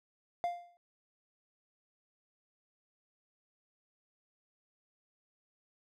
triangle tone with exponential decay, 698.5 Hz, F5, in tune, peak -26 dBFS, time 0.44-0.77 s, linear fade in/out 0 ms, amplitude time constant 71 ms, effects none

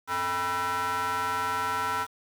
35% pulse ring-modulated tone, 180 Hz, F#3, 47 cents flat, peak -22 dBFS, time 0.07-2.07 s, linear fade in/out 50 ms, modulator 1160 Hz, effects 8-bit

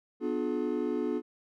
triangle chord, B diminished seventh, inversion none, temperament just, 246.9 / 296.3 / 355.6 / 426.7 Hz, B3 / D4 / F4 / Ab4, 0 / +15 / +31 / +47 cents, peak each -32 dBFS, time 0.2-1.22 s, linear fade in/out 50 ms, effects none

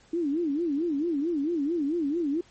sine tone with vibrato, 311.1 Hz, D#4, in tune, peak -24 dBFS, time 0.13-2.41 s, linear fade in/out 5 ms, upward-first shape sine, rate 4.5 Hz, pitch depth 210 cents each way, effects pink hiss -58 dBFS RMS until 2.5 s + MP3 32 kbps

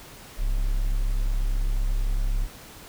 triangle tone, 34.01 Hz, C#1, 32 cents flat, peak -19 dBFS, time 0.37-2.48 s, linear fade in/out 50 ms, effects pink hiss -45 dBFS RMS until 2.88 s

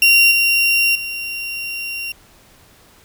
35% pulse tone with level steps, 2759 Hz, F7, 22 cents flat, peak -7 / -11 / -22 dBFS, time 0.02-2.12 s, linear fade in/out 2 ms, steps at 0.31 / 0.95 s, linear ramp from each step 5 ms, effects pink hiss -49 dBFS RMS until 3.04 s

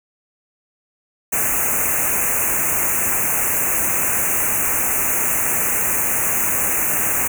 white band-stop noise, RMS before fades -19 dBFS, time 1.32-7.28 s, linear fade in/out 10 ms, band 2700 to 6200 Hz, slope 96 dB/octave, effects none

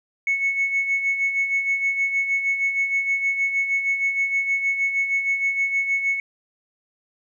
sine tone with tremolo, 2205 Hz, C#7, 10 cents flat, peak -16 dBFS, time 0.27-6.2 s, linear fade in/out 2 ms, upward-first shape sine, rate 6.4 Hz, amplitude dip 60%, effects tanh soft clip ceiling -14 dBFS

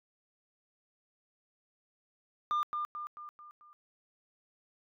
sine tone with echo, 1202 Hz, D6, 40 cents sharp, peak -25 dBFS, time 2.51-2.63 s, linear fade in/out 0 ms, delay 220 ms, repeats 5, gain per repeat -6 dB, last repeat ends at 3.73 s, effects tanh soft clip ceiling -27 dBFS

